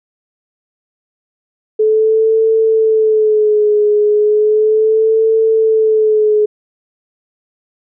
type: tone with vibrato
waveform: sine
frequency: 431.3 Hz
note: A4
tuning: 35 cents flat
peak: -8 dBFS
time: 1.79-6.46 s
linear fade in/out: 10 ms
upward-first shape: sine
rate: 0.35 Hz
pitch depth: 52 cents each way
effects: none